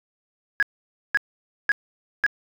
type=tone bursts; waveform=sine; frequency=1659 Hz; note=G#6; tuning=2 cents flat; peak=-14 dBFS; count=4; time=0.6-2.264 s; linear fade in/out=0 ms; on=26 ms; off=520 ms; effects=tanh soft clip ceiling -11 dBFS